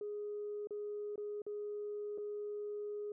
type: tone with dropouts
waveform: sine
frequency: 415.3 Hz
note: G#4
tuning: in tune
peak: -38 dBFS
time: 0.01-3.12 s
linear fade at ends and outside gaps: 2 ms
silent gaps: 0.672-0.707 / 1.158-1.178 / 1.419-1.465 / 2.177-2.182 s
effects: tanh soft clip ceiling -34 dBFS